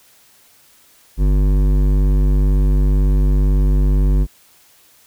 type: tone with hard clipping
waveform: sine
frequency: 49 Hz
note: G1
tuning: in tune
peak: -13 dBFS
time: 1.17-4.27 s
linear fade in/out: 50 ms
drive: 13 dB
effects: white hiss -51 dBFS RMS until 5.06 s